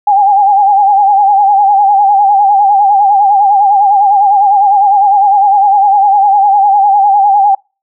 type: tone with vibrato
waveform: sine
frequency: 804 Hz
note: G5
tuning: 44 cents sharp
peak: -4 dBFS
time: 0.07-7.55 s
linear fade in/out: 5 ms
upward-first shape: sine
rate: 9.9 Hz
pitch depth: 72 cents each way
effects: noise-tail reverb RT60 0.3 s tail -26 dB re dry